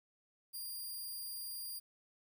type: tone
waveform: 5% pulse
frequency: 4793 Hz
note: D8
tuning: 34 cents sharp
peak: -35 dBFS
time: 0.53-1.8 s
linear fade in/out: 20 ms
effects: 12-bit

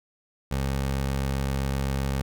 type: tone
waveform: 20% pulse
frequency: 67.7 Hz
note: C#2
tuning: 40 cents flat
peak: -20 dBFS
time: 0.51-2.22 s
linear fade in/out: 5 ms
effects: none

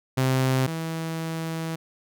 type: tone pair in turn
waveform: sawtooth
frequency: 130.81 / 162.67 Hz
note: C3 / E3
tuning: 0 / -23 cents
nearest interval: major third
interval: 377 cents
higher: second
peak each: -16 / -24 dBFS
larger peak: first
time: 0.17-0.67 / 0.67-1.76 s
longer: second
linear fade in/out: 10 ms
effects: none

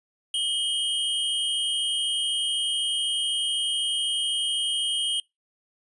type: tone pair together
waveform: square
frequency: 2932 / 3184 Hz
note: F#7 / G7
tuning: -16 / +26 cents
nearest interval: minor second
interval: 142 cents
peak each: -29 / -26 dBFS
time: 0.34-5.2 s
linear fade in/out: 2 ms
effects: noise-tail reverb RT60 0.2 s tail -25 dB re dry + resampled to 24000 Hz

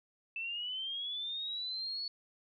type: linear sweep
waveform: sine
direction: up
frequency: 2637 to 4435 Hz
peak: -36 dBFS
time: 0.36-2.08 s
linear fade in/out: 2 ms
effects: none

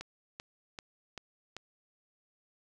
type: click train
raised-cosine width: 0.2 ms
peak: -24 dBFS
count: 5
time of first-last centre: 0.01-1.566 s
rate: 2.57 Hz
effects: 11-bit

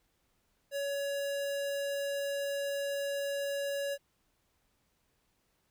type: tone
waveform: square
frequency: 562 Hz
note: C#5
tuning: 24 cents sharp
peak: -33 dBFS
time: 0.71-3.98 s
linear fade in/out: 50 ms
effects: pink hiss -75 dBFS RMS until 5.7 s

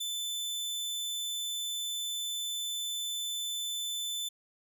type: tone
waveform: sawtooth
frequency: 3520 Hz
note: A7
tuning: in tune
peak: -30 dBFS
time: 0-4.29 s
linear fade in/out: 10 ms
effects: none

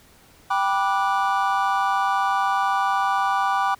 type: chord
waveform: triangle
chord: G major seventh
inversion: none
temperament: just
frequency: 784 / 980 / 1176 / 1470 Hz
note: G5 / B5 / D6 / F#6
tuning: 0 / -14 / +2 / -12 cents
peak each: -21 / -23 / -22 / -27 dBFS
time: 0.5-3.75 s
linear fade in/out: 10 ms
effects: pink hiss -53 dBFS RMS until 3.79 s

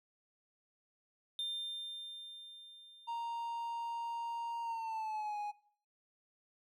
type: tone with exponential decay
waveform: triangle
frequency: 3600 Hz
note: A7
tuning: 39 cents sharp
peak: -34 dBFS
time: 1.39-4.52 s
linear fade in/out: 1 ms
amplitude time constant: 680 ms
type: tone with pitch glide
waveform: triangle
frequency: 932.3 to 830.6 Hz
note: A#5 to G#5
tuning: 0 to 0 cents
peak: -35 dBFS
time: 3.07-5.52 s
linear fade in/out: 20 ms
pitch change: -200 cents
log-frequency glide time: 4.62-5.38 s
effects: noise-tail reverb RT60 0.5 s tail -18 dB re dry

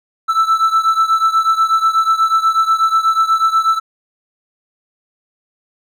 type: beating tone pair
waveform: triangle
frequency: 1319 / 1327.2 Hz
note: E6 / E6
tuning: +1 / +11 cents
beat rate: 8.2 Hz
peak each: -11 / -14 dBFS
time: 0.28-3.8 s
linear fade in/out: 20 ms
effects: none

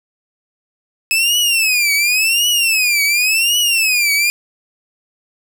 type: tone with vibrato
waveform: sawtooth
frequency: 2581 Hz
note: E7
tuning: 37 cents flat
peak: -9 dBFS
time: 1.11-4.3 s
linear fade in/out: 0 ms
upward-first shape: triangle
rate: 0.91 Hz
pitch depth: 240 cents each way
effects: none

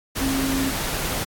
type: tone in noise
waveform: sine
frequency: 268.9 Hz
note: C4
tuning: 47 cents sharp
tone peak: -22 dBFS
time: 0.2-0.71 s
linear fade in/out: 20 ms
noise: pink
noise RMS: -26 dBFS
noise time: 0.15-1.25 s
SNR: +1 dB
effects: AAC 64 kbps

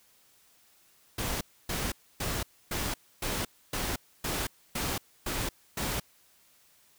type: noise bursts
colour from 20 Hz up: pink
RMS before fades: -32 dBFS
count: 10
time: 1.18-6 s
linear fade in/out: 5 ms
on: 230 ms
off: 280 ms
effects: white hiss -63 dBFS RMS until 6.98 s

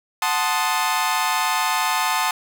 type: chord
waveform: sawtooth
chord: F# diminished seventh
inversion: none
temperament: equal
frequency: 740 / 880 / 1046.5 / 1244.5 Hz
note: F#5 / A5 / C6 / Eb6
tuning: 0 / 0 / 0 / 0 cents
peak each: -23 / -19 / -21 / -22 dBFS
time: 0.22-2.31 s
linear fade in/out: 2 ms
effects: none

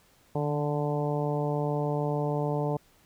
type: harmonic tone with a mistuned harmonic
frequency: 146.83 Hz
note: D3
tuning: in tune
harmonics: 1 / 2 / 3 / 4 / 5 / 6 / 7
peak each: -29 / -35 / -32 / -34 / -37 / -37 / -45 dBFS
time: 0.35-2.77 s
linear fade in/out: 5 ms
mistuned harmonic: 1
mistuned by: +28 cents
effects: pink hiss -62 dBFS RMS until 3.05 s

